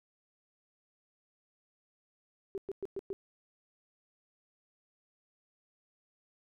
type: tone bursts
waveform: sine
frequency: 390.8 Hz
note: G4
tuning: 5 cents flat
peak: -34 dBFS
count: 5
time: 2.55-3.13 s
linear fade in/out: 0 ms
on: 28 ms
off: 110 ms
effects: none